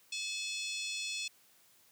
harmonic tone with a mistuned harmonic, 860 Hz, A5, 40 cents flat, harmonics 3 / 4 / 5 / 6 / 7 / 8 / 9 / 10, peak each -40 / -42 / -44 / -46 / -47 / -48 / -49 / -50 dBFS, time 0.12-1.28 s, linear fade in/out 5 ms, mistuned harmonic 7, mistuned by -82 cents, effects white hiss -65 dBFS RMS until 1.91 s + high-pass 80 Hz 12 dB/octave

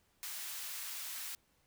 white high-pass noise, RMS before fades -43 dBFS, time 0.23-1.35 s, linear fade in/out 0 ms, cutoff 1100 Hz, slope 12 dB/octave, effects pink hiss -73 dBFS RMS until 1.66 s

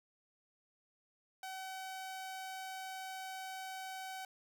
sawtooth tone, 759 Hz, F#5, 44 cents sharp, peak -39 dBFS, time 1.43-4.25 s, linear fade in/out 2 ms, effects none

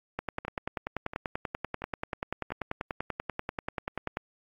two click trains, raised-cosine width 0.5 ms, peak -23 / -16 dBFS, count 4 / 42, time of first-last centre 0.45-2.505 / 0.19-4.171 s, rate 1.46 / 10.3 Hz, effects AAC 48 kbps

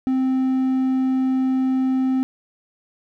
triangle tone, 261 Hz, C4, 4 cents flat, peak -15 dBFS, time 0.07-2.23 s, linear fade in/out 0 ms, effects none

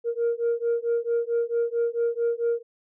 sine beating tone pair, 466.2 / 470.7 Hz, A#4 / A#4, 0 / +17 cents, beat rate 4.5 Hz, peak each -24 dBFS, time 0.04-2.63 s, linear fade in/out 50 ms, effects tanh soft clip ceiling -18 dBFS

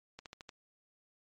slowing click train, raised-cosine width 0.2 ms, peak -29 dBFS, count 5, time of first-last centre 0.19-0.492 s, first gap 68 ms, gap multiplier 1.07, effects MP3 48 kbps

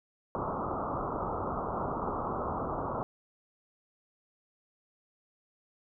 white low-pass noise, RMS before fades -34 dBFS, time 0.35-3.03 s, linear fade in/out 0 ms, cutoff 1300 Hz, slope 96 dB/octave, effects none

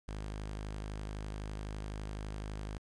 sawtooth tone, 51.91 Hz, G#1, in tune, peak -35 dBFS, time 0.08-2.78 s, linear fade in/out 0 ms, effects resampled to 22050 Hz + 11-bit

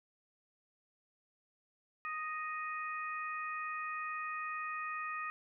harmonic tone, 622.3 Hz, D#5, in tune, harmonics 2 / 3 / 4, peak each -39 / -43 / -45 dBFS, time 2.05-5.3 s, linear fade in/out 0 ms, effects none

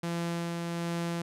sawtooth tone with tremolo, 170 Hz, F3, 46 cents flat, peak -26 dBFS, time 0.03-1.22 s, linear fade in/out 5 ms, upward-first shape sine, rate 1.3 Hz, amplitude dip 25%, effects low-pass 11000 Hz 12 dB/octave

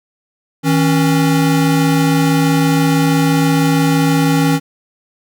square tone pair together, 159.9 / 275.2 Hz, D#3 / C#4, +48 / -12 cents, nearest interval major sixth, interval 940 cents, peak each -14 dBFS, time 0.63-4.6 s, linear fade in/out 50 ms, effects none

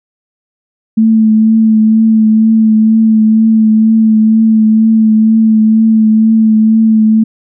sine tone with vibrato, 220 Hz, A3, in tune, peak -4 dBFS, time 0.97-7.24 s, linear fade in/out 10 ms, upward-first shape triangle, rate 2.1 Hz, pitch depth 26 cents each way, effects none

